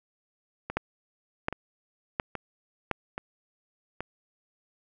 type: two click trains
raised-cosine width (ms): 0.5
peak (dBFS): -18 / -11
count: 5 / 4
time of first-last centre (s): 0.7-4.006 / 0.77-2.913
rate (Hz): 1.21 / 1.4
effects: none